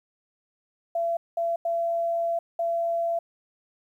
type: tone bursts at uneven times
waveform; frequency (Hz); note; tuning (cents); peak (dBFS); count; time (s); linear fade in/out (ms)
sine; 676; E5; +43; -23; 4; 0.95-1.17 / 1.37-1.56 / 1.65-2.39 / 2.59-3.19; 5
effects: 10-bit